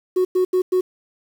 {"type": "tone bursts at uneven times", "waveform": "sine", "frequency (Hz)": 368.1, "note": "F#4", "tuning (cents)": -9, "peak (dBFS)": -12, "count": 4, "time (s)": [[0.16, 0.25], [0.35, 0.45], [0.53, 0.62], [0.72, 0.81]], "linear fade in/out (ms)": 10, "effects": ["tanh soft clip ceiling -13 dBFS", "7-bit"]}